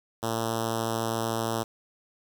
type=tone with notch filter; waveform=5% pulse; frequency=113.5 Hz; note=A#2; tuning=46 cents flat; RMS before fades=-29 dBFS; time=0.22-1.64 s; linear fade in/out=20 ms; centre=2100 Hz; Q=0.85; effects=8-bit